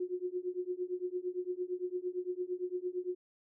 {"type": "tone with tremolo", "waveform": "sine", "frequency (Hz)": 361.8, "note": "F#4", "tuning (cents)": -39, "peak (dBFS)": -30, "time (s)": [0, 3.15], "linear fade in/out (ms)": 5, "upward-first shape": "triangle", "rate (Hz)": 8.8, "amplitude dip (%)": 100, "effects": []}